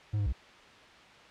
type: tone with pitch steps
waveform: triangle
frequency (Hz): 105.2 / 101.4 / 62.7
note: G#2 / G#2 / B1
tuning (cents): +23 / -41 / +27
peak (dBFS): -25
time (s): 0.13-0.328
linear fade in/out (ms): 10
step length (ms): 66
effects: white hiss -53 dBFS RMS until 1.3 s + low-pass 3000 Hz 12 dB/octave